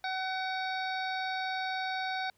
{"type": "harmonic tone with a mistuned harmonic", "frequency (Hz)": 754, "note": "F#5", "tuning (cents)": 32, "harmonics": [1, 2, 3, 5, 6, 7], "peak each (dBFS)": [-34, -37, -41, -41, -46, -52], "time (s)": [0.04, 2.3], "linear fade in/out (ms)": 2, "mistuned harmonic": 7, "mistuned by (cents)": 56, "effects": ["pink hiss -71 dBFS RMS until 2.37 s"]}